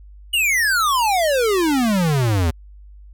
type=exponential sweep; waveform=square; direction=down; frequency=2960 to 77.78 Hz; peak=-16 dBFS; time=0.33-2.51 s; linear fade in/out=10 ms; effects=added 50 Hz sine -39 dBFS peak until 3.13 s